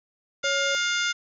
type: harmonic tone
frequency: 707 Hz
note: F5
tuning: 21 cents sharp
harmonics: 2 / 3 / 4 / 5 / 6 / 7 / 8 / 9 / 10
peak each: -26 / -30 / -33 / -30 / -41 / -36 / -43 / -34 / -43 dBFS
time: 0.43-1.13 s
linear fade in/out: 20 ms
type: tone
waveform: sine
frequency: 554.4 Hz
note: C#5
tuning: in tune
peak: -28 dBFS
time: 0.44-0.75 s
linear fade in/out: 0 ms
effects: none